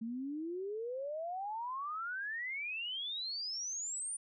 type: exponential sweep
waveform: sine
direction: up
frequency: 220 to 9397 Hz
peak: -37 dBFS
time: 0.01-4.17 s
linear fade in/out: 10 ms
effects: none